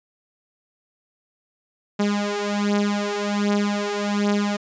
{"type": "beating tone pair", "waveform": "sawtooth", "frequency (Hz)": [204.2, 205.5], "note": ["G#3", "G#3"], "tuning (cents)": [-29, -18], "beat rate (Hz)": 1.3, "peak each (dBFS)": [-20, -19], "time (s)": [1.99, 4.57], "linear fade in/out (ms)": 10, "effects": ["resampled to 16000 Hz"]}